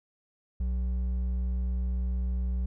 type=tone with hard clipping; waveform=sine; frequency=61.74 Hz; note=B1; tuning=in tune; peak=-28 dBFS; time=0.6-2.66 s; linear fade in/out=5 ms; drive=5 dB; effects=none